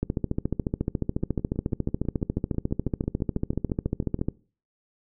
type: two click trains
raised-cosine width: 3 ms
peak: -12 / -22 dBFS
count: 61 / 19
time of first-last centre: 0.03-4.285 / 1.23-4.191 s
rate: 14.1 / 6.08 Hz
effects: noise-tail reverb RT60 0.4 s tail -22 dB re dry